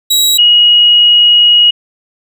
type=tone pair in turn; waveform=sawtooth / sine; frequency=3864 / 2895 Hz; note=B7 / F#7; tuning=-39 / -38 cents; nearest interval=perfect fourth; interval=499 cents; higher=first; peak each=-4 / -3 dBFS; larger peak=second; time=0.1-0.38 / 0.38-1.71 s; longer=second; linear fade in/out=10 ms; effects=none